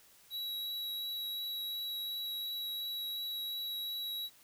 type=tone with vibrato; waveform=square; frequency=3888 Hz; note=B7; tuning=28 cents flat; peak=-37 dBFS; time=0.3-4.3 s; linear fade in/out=50 ms; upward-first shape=triangle; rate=2.8 Hz; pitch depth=11 cents each way; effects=white hiss -62 dBFS RMS until 4.43 s